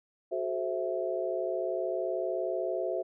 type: chord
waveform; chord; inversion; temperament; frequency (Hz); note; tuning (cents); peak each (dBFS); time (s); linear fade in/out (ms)
sine; F# half-diminished seventh; none; equal with one note detuned; 370 / 430.2 / 523.3 / 659.3; F#4 / A4 / C5 / E5; 0 / -39 / 0 / 0; -34 / -38 / -35 / -33; 0.31-3.03; 20
effects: none